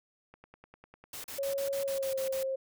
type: click train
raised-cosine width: 0.5 ms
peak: -37 dBFS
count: 11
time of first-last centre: 0.34-1.34 s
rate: 10 Hz
type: noise bursts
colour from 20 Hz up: white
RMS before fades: -42 dBFS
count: 9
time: 1.13-2.432 s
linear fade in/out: 5 ms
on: 110 ms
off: 39 ms
type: tone with pitch glide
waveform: sine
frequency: 552 to 532.3 Hz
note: C#5 to C5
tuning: -7 to +30 cents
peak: -30 dBFS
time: 1.38-2.56 s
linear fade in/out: 10 ms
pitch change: -63 cents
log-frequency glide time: 1.82-2.17 s
effects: none